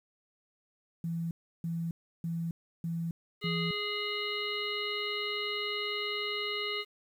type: tone bursts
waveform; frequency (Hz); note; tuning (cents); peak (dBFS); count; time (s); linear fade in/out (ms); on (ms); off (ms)
sine; 167.1; E3; +24; -31; 5; 1.04-3.71; 2; 270; 330
type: harmonic tone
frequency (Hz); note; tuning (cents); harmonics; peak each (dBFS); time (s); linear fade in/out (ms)
415.3; G#4; 0; 1 / 3 / 5 / 7 / 9 / 10; -38 / -41 / -37 / -37 / -42 / -42; 3.41-6.85; 50
effects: 10-bit